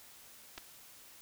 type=clicks; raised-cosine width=0.2 ms; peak=-27 dBFS; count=2; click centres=0.578 / 0.581 s; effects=white hiss -56 dBFS RMS until 1.21 s